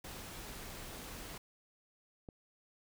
pink noise, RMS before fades -47 dBFS, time 0.04-1.38 s, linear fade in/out 5 ms
click, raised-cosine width 2 ms, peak -34 dBFS, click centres 2.288 s
effects none

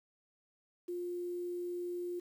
sine tone with quantisation, 353 Hz, F4, 19 cents sharp, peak -36 dBFS, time 0.88-2.2 s, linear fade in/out 10 ms, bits 10, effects none

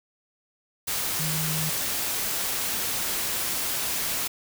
sine tone in noise, 156.4 Hz, D#3, 9 cents sharp, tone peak -29 dBFS, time 1.19-1.7 s, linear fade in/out 10 ms, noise white, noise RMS -28 dBFS, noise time 0.87-4.28 s, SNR -4 dB, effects none

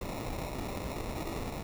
pink noise with sample-and-hold, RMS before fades -37 dBFS, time 0.01-1.63 s, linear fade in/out 5 ms, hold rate 1575 Hz, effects none

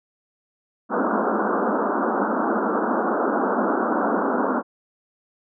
pink band-pass noise, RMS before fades -22 dBFS, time 0.89-4.63 s, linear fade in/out 50 ms, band 200 to 1500 Hz, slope 96 dB/octave, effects none

